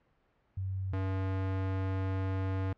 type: tone pair in turn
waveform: sine / square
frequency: 95.2 / 95.2 Hz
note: F#2 / F#2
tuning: +50 / +50 cents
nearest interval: unison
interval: 0 cents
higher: neither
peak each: -32 / -31 dBFS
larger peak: second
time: 0.57-0.93 / 0.93-2.73 s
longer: second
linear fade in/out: 5 ms
effects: pink hiss -71 dBFS RMS until 2.77 s + low-pass 2000 Hz 12 dB/octave